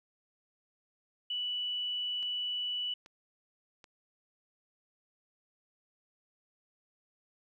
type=tone; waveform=sine; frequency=2960 Hz; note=F#7; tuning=in tune; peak=-32 dBFS; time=1.3-2.94 s; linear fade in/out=5 ms
type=clicks; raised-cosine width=0.2 ms; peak=-35 dBFS; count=3; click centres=2.228 / 3.061 / 3.842 s
effects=12-bit